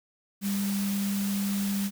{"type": "tone in noise", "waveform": "sine", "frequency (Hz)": 199.3, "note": "G3", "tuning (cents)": 29, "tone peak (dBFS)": -26, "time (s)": [0.41, 1.91], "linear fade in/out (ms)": 50, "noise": "white", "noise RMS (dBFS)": -37, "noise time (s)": [0.41, 1.91], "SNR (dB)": 8, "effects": []}